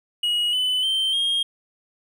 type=tone with pitch steps; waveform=triangle; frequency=2900 / 3009 / 3123 / 3240 Hz; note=F#7 / F#7 / G7 / G#7; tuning=-35 / +28 / -7 / -43 cents; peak=-18 dBFS; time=0.23-1.43 s; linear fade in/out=5 ms; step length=300 ms; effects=none